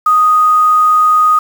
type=tone with quantisation; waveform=sine; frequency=1244.5 Hz; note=D#6; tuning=in tune; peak=-6 dBFS; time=0.06-1.39 s; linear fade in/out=5 ms; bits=5; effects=none